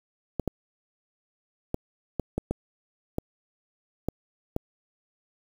clicks, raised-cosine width 2 ms, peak -13 dBFS, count 9, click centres 0.397 / 0.477 / 1.744 / 2.197 / 2.38 / 2.51 / 3.184 / 4.086 / 4.564 s, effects 7-bit

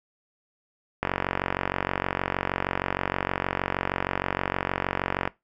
click train, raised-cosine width 0.5 ms, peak -9 dBFS, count 198, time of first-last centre 1.03-5.276 s, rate 46.4 Hz, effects noise-tail reverb RT60 0.2 s tail -20 dB re dry

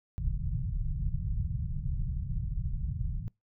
pink low-pass noise, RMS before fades -32 dBFS, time 0.18-3.28 s, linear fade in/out 0 ms, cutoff 160 Hz, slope 48 dB/octave, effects noise-tail reverb RT60 0.2 s tail -25 dB re dry

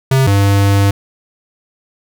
square tone pair in turn, 133.3 / 99.65 Hz, C3 / G2, +33 / +29 cents, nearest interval perfect fourth, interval 504 cents, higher first, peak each -9 dBFS, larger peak neither, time 0.11-0.27 / 0.27-0.91 s, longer second, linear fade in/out 5 ms, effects none

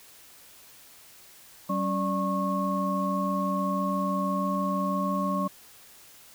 sine tone cluster, 191.4 / 277.5 / 587 / 1093 Hz, G3 / C#4 / D5 / C#6, -41 / +2 / -1 / -25 cents, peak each -28 / -34 / -33 / -29 dBFS, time 1.69-5.48 s, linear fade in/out 10 ms, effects white hiss -52 dBFS RMS until 6.34 s

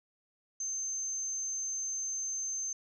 sine tone, 6270 Hz, G8, 1 cent flat, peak -33 dBFS, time 0.6-2.73 s, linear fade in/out 5 ms, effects none

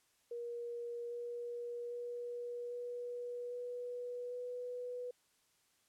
sine tone with pitch steps, 474.8 / 478.4 / 482 / 485.6 / 489.3 / 493 Hz, A#4 / A#4 / B4 / B4 / B4 / B4, +32 / +45 / -42 / -29 / -16 / -3 cents, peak -40 dBFS, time 0.31-5.11 s, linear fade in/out 5 ms, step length 800 ms, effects white hiss -74 dBFS RMS until 5.88 s + low-pass 11000 Hz 12 dB/octave

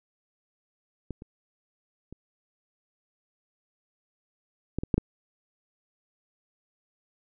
clicks, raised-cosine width 3 ms, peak -21 / -29 / -29 / -15 / -18 / -9 / -10 dBFS, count 7, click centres 1.107 / 1.221 / 2.126 / 4.786 / 4.835 / 4.942 / 4.98 s, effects none

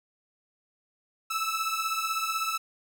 sawtooth beating tone pair, 1304 / 1320 Hz, E6 / E6, -19 / +2 cents, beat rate 16 Hz, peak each -27 dBFS, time 1.3-2.58 s, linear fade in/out 10 ms, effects none

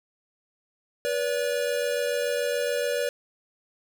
square tone pair together, 487.1 / 574.1 Hz, B4 / D5, -24 / -39 cents, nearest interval minor third, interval 285 cents, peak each -28 dBFS, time 1.05-3.09 s, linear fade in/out 0 ms, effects none

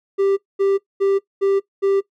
triangle tone bursts, 393.1 Hz, G4, 5 cents sharp, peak -12 dBFS, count 5, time 0.18-2.01 s, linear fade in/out 20 ms, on 190 ms, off 220 ms, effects noise-tail reverb RT60 0.1 s tail -18 dB re dry

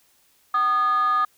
sine tone with frequency modulation, 1228 Hz, D#6, 23 cents flat, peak -16 dBFS, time 0.54-1.25 s, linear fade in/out 5 ms, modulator 466 Hz, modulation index 0.37, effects tanh soft clip ceiling -15 dBFS + white hiss -61 dBFS RMS until 1.37 s

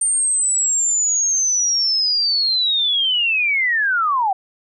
sine linear sweep, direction down, 8860 to 740 Hz, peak -15 dBFS, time 0.01-4.33 s, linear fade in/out 5 ms, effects none

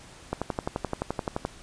click train, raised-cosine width 1 ms, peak -13 dBFS, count 14, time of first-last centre 0.33-1.451 s, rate 11.6 Hz, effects pink hiss -49 dBFS RMS until 1.62 s + resampled to 22050 Hz

